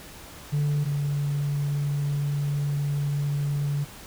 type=tone pair in turn; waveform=sine; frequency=146.2 / 143.61 Hz; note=D3 / D3; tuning=-7 / -38 cents; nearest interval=unison; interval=31 cents; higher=first; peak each=-19 / -22 dBFS; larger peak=first; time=0.52-0.85 / 0.85-3.85 s; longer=second; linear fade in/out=20 ms; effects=tanh soft clip ceiling -20 dBFS + pink hiss -44 dBFS RMS until 4.06 s